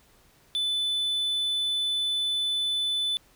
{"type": "tone", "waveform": "triangle", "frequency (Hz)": 3500, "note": "A7", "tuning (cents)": -10, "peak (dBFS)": -23, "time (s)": [0.55, 3.17], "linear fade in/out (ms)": 0, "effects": ["pink hiss -60 dBFS RMS until 3.35 s"]}